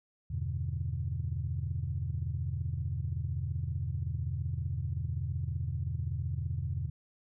sine chord, E minor seventh, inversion none, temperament equal, 82.41 / 98 / 123.47 / 146.83 Hz, E2 / G2 / B2 / D3, 0 / 0 / 0 / 0 cents, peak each -35 / -37 / -36 / -39 dBFS, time 0.3-6.9 s, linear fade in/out 10 ms, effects tanh soft clip ceiling -22 dBFS

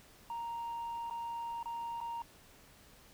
sine tone with dropouts, 932.3 Hz, A#5, in tune, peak -35 dBFS, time 0.3-2.22 s, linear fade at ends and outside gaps 2 ms, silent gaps 1.099-1.109 / 1.629-1.657 / 2.004-2.012 s, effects tanh soft clip ceiling -36 dBFS + pink hiss -60 dBFS RMS until 3.13 s

